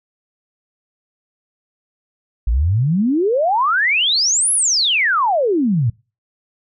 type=exponential two-way sweep; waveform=sine; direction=up then down; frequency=51.1 to 11175 to 105.7 Hz; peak=-13 dBFS; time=2.47-5.9 s; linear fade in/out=5 ms; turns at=4.53 s; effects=noise-tail reverb RT60 0.3 s tail -23 dB re dry